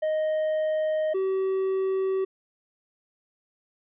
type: tone pair in turn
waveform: triangle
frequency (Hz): 622.3 / 382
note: D#5 / G4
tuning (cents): 0 / -45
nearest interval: minor sixth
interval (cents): 845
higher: first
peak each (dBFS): -21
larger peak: neither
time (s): 0.02-1.14 / 1.14-2.25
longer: first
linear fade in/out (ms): 10
effects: resampled to 8000 Hz